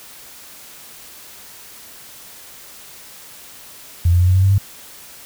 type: tone with pitch steps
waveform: sine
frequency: 85.8 / 87.86 / 89.96 / 92.12 / 94.33 / 96.59 / 98.9 Hz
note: F2 / F2 / F#2 / F#2 / F#2 / G2 / G2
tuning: -30 / +11 / -48 / -7 / +34 / -25 / +16 cents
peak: -10 dBFS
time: 4.05-4.582 s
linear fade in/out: 5 ms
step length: 76 ms
effects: white hiss -40 dBFS RMS until 5.25 s